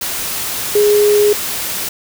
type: tone in noise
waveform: sine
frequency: 415.3 Hz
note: G#4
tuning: in tune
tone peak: -8 dBFS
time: 0.75-1.33 s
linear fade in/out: 5 ms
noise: white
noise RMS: -21 dBFS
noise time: 0.01-1.89 s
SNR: +10 dB
effects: none